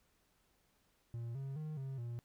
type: tone with pitch steps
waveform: triangle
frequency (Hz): 117.2 / 136 / 154.3 / 134.4 / 118.6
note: A#2 / C#3 / D#3 / C3 / A#2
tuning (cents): +10 / -33 / -14 / +47 / +30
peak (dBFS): -38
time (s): 1.14-2.19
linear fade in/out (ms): 0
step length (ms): 210
effects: pink hiss -75 dBFS RMS until 2.24 s